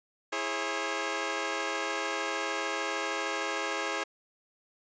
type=chord; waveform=10% pulse; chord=C# minor; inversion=first; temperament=equal with one note detuned; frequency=329.6 / 415.3 / 540.5 Hz; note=E4 / G#4 / C#5; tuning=0 / 0 / -44 cents; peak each=-28 / -26 / -26 dBFS; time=0.32-4.04 s; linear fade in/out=10 ms; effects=resampled to 16000 Hz